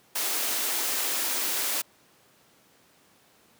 white high-pass noise, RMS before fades -28 dBFS, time 0.15-1.82 s, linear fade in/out 10 ms, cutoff 240 Hz, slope 48 dB/octave, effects pink hiss -60 dBFS RMS until 3.59 s + high-pass 150 Hz 12 dB/octave

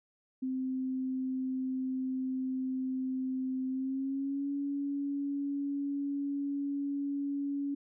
sine tone with pitch glide, 260 to 281.9 Hz, C4 to C#4, -11 to +29 cents, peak -31 dBFS, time 0.42-7.75 s, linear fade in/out 10 ms, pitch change +140 cents, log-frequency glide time 3.68-4.5 s, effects none

